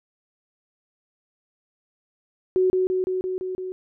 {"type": "tone with echo", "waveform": "sine", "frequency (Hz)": 371.3, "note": "F#4", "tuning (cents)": 6, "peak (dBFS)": -16, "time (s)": [2.56, 2.7], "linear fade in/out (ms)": 0, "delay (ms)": 170, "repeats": 6, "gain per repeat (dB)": -2, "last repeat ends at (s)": 3.72, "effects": []}